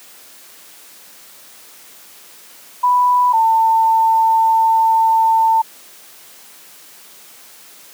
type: tone pair in turn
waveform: sine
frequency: 988 / 896.8 Hz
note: B5 / A5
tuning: 0 / +33 cents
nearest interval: major second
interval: 167 cents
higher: first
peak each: -10 dBFS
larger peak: neither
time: 2.83-3.33 / 3.33-5.62 s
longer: second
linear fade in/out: 10 ms
effects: white hiss -42 dBFS RMS until 7.93 s + high-pass 200 Hz 12 dB/octave